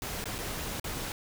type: noise with dropouts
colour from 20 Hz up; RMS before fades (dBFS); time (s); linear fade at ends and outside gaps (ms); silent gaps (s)
pink; -36; 0.02-1.12; 1; 0.241-0.256 / 0.383-0.387 / 0.798-0.842
effects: none